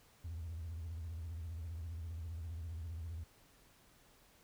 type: tone with vibrato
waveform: triangle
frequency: 82.41 Hz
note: E2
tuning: in tune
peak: -38 dBFS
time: 0.24-3.24 s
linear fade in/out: 10 ms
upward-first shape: triangle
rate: 15 Hz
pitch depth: 150 cents each way
effects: tanh soft clip ceiling -37 dBFS + pink hiss -66 dBFS RMS until 4.43 s